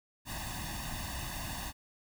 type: noise with comb filter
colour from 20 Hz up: pink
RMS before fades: -39 dBFS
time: 0.25-1.73 s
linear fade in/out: 50 ms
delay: 1.1 ms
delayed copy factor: +0.95
effects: none